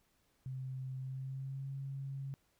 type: tone with pitch glide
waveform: sine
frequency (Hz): 130.81 to 136.6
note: C3 to C#3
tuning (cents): 0 to -25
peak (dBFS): -39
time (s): 0.46-2.34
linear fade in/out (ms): 0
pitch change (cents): +75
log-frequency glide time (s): 0.99-1.7
effects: pink hiss -75 dBFS RMS until 2.59 s